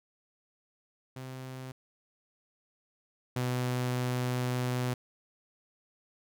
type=tone pair in turn; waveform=sawtooth; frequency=129.8 / 125.14 Hz; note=C3 / B2; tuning=-13 / +23 cents; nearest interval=minor second; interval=64 cents; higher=first; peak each=-36 / -25 dBFS; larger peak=second; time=1.16-1.72 / 3.36-4.94 s; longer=second; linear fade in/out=5 ms; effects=none